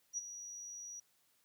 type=tone with ADSR envelope; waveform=sine; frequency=5800 Hz; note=F#8; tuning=35 cents flat; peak=-34 dBFS; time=0.13-1 s; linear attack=46 ms; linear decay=23 ms; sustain=-11 dB; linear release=6 ms; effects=white hiss -74 dBFS RMS until 1.44 s + high-pass 60 Hz 12 dB/octave